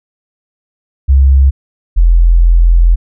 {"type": "tone pair in turn", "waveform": "sine", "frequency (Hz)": [67.4, 42.55], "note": ["C#2", "F1"], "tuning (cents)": [-48, -44], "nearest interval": "minor sixth", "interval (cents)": 796, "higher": "first", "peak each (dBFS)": -3, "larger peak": "neither", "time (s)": [[1.08, 1.51], [1.96, 2.96]], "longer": "second", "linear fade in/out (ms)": 20, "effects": []}